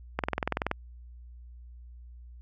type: click train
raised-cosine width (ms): 0.5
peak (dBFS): -12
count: 12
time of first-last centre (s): 0.19-0.714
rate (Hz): 21
effects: added 60 Hz sine -45 dBFS peak until 2.41 s